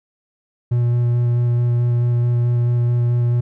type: tone with vibrato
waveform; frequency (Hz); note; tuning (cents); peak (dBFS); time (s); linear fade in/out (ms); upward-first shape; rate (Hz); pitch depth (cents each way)
triangle; 120.3; B2; -45; -12; 0.71-3.41; 10; square; 4.6; 8
effects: none